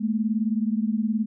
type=beating tone pair; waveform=sine; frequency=213.1 / 232.1 Hz; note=G#3 / A#3; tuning=+45 / -7 cents; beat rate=19 Hz; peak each=-23 / -26 dBFS; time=0-1.26 s; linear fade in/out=20 ms; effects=none